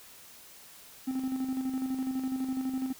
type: tone with tremolo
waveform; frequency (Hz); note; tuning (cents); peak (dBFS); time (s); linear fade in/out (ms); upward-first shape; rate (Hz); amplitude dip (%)
triangle; 261.6; C4; 0; -26; 1.07-2.93; 10; square; 12; 45
effects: white hiss -52 dBFS RMS until 2.99 s